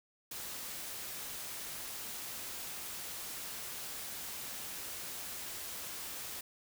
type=noise; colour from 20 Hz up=white; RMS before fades=-43 dBFS; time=0.31-6.41 s; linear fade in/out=5 ms; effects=none